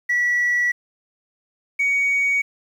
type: tone pair in turn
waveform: sine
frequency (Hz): 1945 / 2245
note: B6 / C#7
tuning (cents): -27 / +21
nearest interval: major second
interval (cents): 248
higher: second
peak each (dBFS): -15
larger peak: neither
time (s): 0.09-0.72 / 1.79-2.42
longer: neither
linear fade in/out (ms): 10
effects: tanh soft clip ceiling -14 dBFS + 8-bit